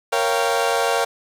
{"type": "chord", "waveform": "30% pulse", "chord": "G half-diminished seventh", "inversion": "first", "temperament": "equal with one note detuned", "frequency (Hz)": [466.2, 554.4, 692, 784], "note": ["Bb4", "Db5", "F5", "G5"], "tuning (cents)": [0, 0, -16, 0], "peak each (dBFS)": [-20, -21, -21, -22], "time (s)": [0.12, 1.05], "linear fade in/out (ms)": 10, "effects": ["low-pass 12000 Hz 12 dB/octave", "7-bit"]}